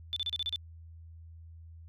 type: tone bursts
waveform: sine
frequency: 3524 Hz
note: A7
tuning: 2 cents sharp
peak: -30 dBFS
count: 7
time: 0.13-0.559 s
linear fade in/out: 0 ms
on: 33 ms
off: 33 ms
effects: added 82 Hz sine -47 dBFS peak until 1.88 s